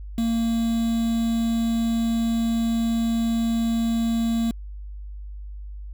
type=tone with quantisation; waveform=triangle; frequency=229.3 Hz; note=A#3; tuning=28 cents flat; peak=-18 dBFS; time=0.18-4.51 s; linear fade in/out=2 ms; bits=6; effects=added 50 Hz sine -33 dBFS peak until 5.93 s